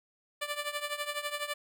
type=tone with tremolo; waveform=10% pulse; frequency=587.3 Hz; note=D5; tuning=in tune; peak=-22 dBFS; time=0.41-1.54 s; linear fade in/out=10 ms; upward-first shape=triangle; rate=12 Hz; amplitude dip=85%; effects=none